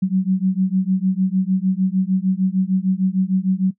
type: beating tone pair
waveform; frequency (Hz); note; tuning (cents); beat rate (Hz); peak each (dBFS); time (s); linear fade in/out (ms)
sine; 185 / 191.6; F#3 / G3; 0 / -39; 6.6; -18 / -19; 0.02-3.71; 10
effects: noise-tail reverb RT60 0.1 s tail -19 dB re dry